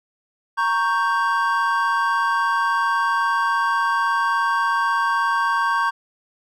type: chord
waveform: triangle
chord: G diminished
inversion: first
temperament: equal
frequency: 932.3 / 1108.7 / 1568 Hz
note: Bb5 / Db6 / G6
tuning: 0 / 0 / 0 cents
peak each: -21 / -19 / -21 dBFS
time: 0.57-5.91 s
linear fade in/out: 20 ms
effects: none